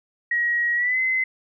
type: tone with pitch glide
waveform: sine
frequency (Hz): 1900 to 2048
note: A#6 to C7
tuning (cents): +33 to -38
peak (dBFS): -19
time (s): 0.31-1.24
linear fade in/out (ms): 5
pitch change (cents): +129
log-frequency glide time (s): 0.75-0.99
effects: none